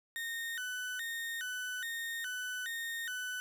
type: tone with vibrato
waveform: 35% pulse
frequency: 1661.2 Hz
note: G#6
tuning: in tune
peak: -35 dBFS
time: 0.16-3.4 s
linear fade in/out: 0 ms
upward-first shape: square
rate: 1.2 Hz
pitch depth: 180 cents each way
effects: none